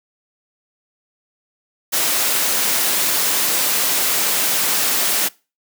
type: noise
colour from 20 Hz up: white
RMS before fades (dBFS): -18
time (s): 1.92-5.29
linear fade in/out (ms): 20
effects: noise-tail reverb RT60 0.3 s tail -23 dB re dry + high-pass 200 Hz 12 dB/octave